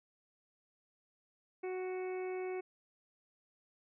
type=harmonic tone; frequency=370 Hz; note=F#4; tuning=in tune; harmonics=1 / 2 / 3 / 4 / 5 / 6 / 7; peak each=-37 / -47 / -56 / -58 / -60 / -51 / -59 dBFS; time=1.63-2.61 s; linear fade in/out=10 ms; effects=none